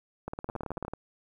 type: two click trains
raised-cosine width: 1 ms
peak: -21 / -22 dBFS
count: 13 / 6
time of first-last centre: 0.28-0.936 / 0.49-0.85 s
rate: 18.3 / 13.9 Hz
effects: 10-bit